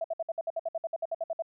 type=tone bursts; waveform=sine; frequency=659.3 Hz; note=E5; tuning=in tune; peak=-28 dBFS; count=16; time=0.01-1.423 s; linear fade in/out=5 ms; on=33 ms; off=59 ms; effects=none